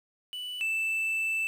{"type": "tone pair in turn", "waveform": "triangle", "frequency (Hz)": [2971, 2647], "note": ["F#7", "E7"], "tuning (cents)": [6, 7], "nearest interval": "major second", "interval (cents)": 199, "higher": "first", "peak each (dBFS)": [-33, -25], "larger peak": "second", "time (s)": [[0.33, 0.61], [0.61, 1.47]], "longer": "second", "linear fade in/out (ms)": 0, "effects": ["9-bit"]}